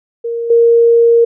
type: tone with level steps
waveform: sine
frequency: 466.2 Hz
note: A#4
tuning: in tune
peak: -16 / -5 dBFS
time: 0.24-1.25 s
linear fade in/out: 10 ms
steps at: 0.5 s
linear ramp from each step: 5 ms
effects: none